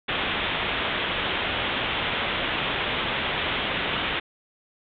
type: low-pass noise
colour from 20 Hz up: white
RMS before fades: -27 dBFS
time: 0.08-4.2 s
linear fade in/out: 10 ms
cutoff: 3600 Hz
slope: 96 dB/octave
effects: none